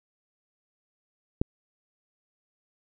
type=click; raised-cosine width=3 ms; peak=-10 dBFS; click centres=1.415 s; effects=none